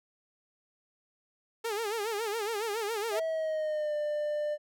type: tone with vibrato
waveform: sawtooth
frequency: 432.9 Hz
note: A4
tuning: 28 cents flat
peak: -27 dBFS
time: 1.64-3.2 s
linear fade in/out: 10 ms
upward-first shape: sine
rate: 7.2 Hz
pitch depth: 130 cents each way
type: tone with pitch glide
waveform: triangle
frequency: 647 to 596.7 Hz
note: E5 to D5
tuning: -32 to +27 cents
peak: -27 dBFS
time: 3.11-4.58 s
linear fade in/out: 50 ms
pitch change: -141 cents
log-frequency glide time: 3.26-3.94 s
effects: none